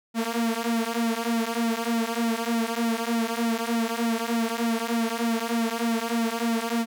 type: tone with flanger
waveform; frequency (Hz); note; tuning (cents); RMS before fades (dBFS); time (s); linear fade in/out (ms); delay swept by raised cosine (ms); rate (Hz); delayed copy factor
sawtooth; 230.5; A#3; -19; -26; 0.14-6.86; 50; 1.8 to 4.9; 3.3; -0.85
effects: none